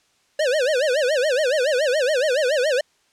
square tone with vibrato, 554.4 Hz, C#5, in tune, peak -18 dBFS, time 0.39-2.81 s, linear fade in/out 5 ms, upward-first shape sine, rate 7.1 Hz, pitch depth 230 cents each way, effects white hiss -62 dBFS RMS until 3.12 s + low-pass 7000 Hz 12 dB/octave

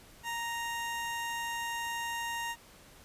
20% pulse tone, 932.3 Hz, A#5, in tune, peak -29 dBFS, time 0.23-2.56 s, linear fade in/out 50 ms, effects pink hiss -56 dBFS RMS until 3.04 s + resampled to 32000 Hz

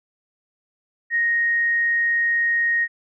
sine tone, 1868 Hz, A#6, 3 cents sharp, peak -17 dBFS, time 1.1-2.88 s, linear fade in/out 50 ms, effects none

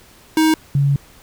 square / sine tone pair in turn, 315.6 / 140.58 Hz, D#4 / C#3, +25 / +25 cents, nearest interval octave + major second, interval 1400 cents, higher first, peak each -12 dBFS, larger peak neither, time 0.37-0.54 / 0.75-0.96 s, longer second, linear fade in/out 2 ms, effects pink hiss -47 dBFS RMS until 1.22 s

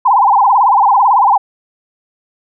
sine tone with vibrato, 901 Hz, A5, 41 cents sharp, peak -6 dBFS, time 0.05-1.38 s, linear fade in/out 10 ms, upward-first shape sine, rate 18 Hz, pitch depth 240 cents each way, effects none

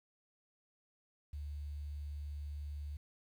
sine tone with quantisation, 73.1 Hz, D2, 7 cents flat, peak -40 dBFS, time 1.33-2.97 s, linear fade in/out 5 ms, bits 11, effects none

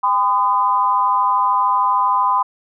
sine tone with amplitude modulation, 1013 Hz, B5, 44 cents sharp, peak -9 dBFS, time 0.03-2.43 s, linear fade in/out 10 ms, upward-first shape sine, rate 213 Hz, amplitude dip 90%, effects none

